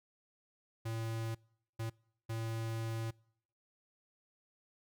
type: tone bursts at uneven times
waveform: square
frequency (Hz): 113.1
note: A2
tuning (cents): +48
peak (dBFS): -37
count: 3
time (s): 0.85-1.35 / 1.79-1.9 / 2.29-3.11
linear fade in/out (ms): 10
effects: noise-tail reverb RT60 0.7 s tail -26 dB re dry